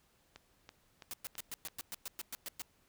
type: click train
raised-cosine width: 0.2 ms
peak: -32 dBFS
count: 5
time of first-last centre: 0.36-1.685 s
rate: 3.02 Hz
type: noise bursts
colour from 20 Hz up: white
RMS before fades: -42 dBFS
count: 12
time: 1.11-2.62 s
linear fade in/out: 0 ms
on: 25 ms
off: 110 ms
effects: pink hiss -71 dBFS RMS until 2.88 s